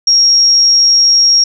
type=tone; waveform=sine; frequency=5588 Hz; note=F8; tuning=in tune; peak=-5 dBFS; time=0.07-1.44 s; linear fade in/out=5 ms; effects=none